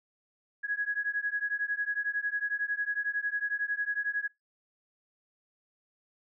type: beating tone pair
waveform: sine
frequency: 1661.2 / 1672.2 Hz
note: G#6 / G#6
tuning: 0 / +11 cents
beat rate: 11 Hz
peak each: -32 / -32 dBFS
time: 0.63-4.28 s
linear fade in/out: 20 ms
effects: noise-tail reverb RT60 0.2 s tail -24 dB re dry